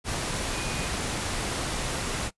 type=tone in noise; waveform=sine; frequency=2466 Hz; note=D#7; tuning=16 cents flat; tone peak=-38 dBFS; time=0.51-0.9 s; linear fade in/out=50 ms; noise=pink; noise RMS=-30 dBFS; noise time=0.04-2.31 s; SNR=-11 dB; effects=noise-tail reverb RT60 0.1 s tail -21 dB re dry + resampled to 24000 Hz

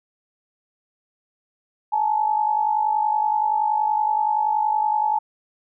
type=tone pair together; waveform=sine; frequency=851 / 901.6 Hz; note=G#5 / A5; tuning=+42 / +42 cents; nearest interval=minor second; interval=100 cents; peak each=-19 / -24 dBFS; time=1.92-5.19 s; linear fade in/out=10 ms; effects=none

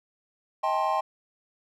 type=chord; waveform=triangle; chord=A half-diminished seventh; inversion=second; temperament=just; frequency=633.6 / 792 / 880 / 1056 Hz; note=Eb5 / G5 / A5 / C6; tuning=+31 / +18 / 0 / +16 cents; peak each=-28 / -26 / -29 / -26 dBFS; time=0.63-1.01 s; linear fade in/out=10 ms; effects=none

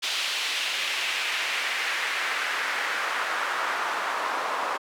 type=noise with band-pass filter sweep; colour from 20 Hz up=pink; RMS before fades=-28 dBFS; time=0.02-4.78 s; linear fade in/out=20 ms; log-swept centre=3400 to 1000 Hz; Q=1.6; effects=high-pass 400 Hz 12 dB/octave

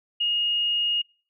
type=tone; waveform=sine; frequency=2860 Hz; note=F7; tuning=41 cents sharp; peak=-21 dBFS; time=0.2-1.02 s; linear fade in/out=10 ms; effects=noise-tail reverb RT60 0.4 s tail -24 dB re dry

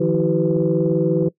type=tone cluster; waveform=sine; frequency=154.8 / 174.5 / 327.2 / 381.8 / 501 Hz; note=D#3 / F3 / E4 / G4 / B4; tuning=-9 / -1 / -13 / -46 / +25 cents; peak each=-21 dBFS; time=0-1.29 s; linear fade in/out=10 ms; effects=noise-tail reverb RT60 0.1 s tail -20 dB re dry + tanh soft clip ceiling -6 dBFS

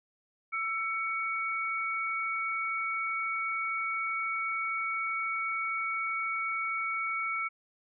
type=tone pair together; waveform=sine; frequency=1331 / 2238 Hz; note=E6 / C#7; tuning=+16 / +16 cents; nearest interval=major sixth; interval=900 cents; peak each=-33 / -32 dBFS; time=0.52-7.49 s; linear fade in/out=20 ms; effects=none

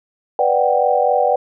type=chord; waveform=sine; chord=G major seventh; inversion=first; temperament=equal; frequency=493.9 / 587.3 / 740 / 784 Hz; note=B4 / D5 / F#5 / G5; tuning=0 / 0 / 0 / 0 cents; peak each=-18 dBFS; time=0.39-1.36 s; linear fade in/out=2 ms; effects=none

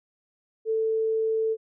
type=tone; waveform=sine; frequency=443.3 Hz; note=A4; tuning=13 cents sharp; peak=-22 dBFS; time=0.65-1.57 s; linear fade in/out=50 ms; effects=none

